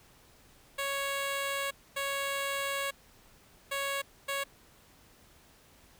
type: tone bursts at uneven times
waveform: 10% pulse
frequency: 554.4 Hz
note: C#5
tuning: in tune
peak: -23 dBFS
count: 4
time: 0.78-1.71 / 1.96-2.91 / 3.71-4.02 / 4.28-4.44 s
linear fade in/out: 10 ms
effects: pink hiss -60 dBFS RMS until 5.99 s